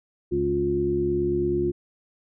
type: harmonic tone with a mistuned harmonic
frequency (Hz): 69.3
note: C#2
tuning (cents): 0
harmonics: 1 / 2 / 3 / 4 / 5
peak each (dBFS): -33 / -32 / -33 / -33 / -22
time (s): 0.31-1.72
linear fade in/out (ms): 20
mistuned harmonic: 5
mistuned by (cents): +38
effects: none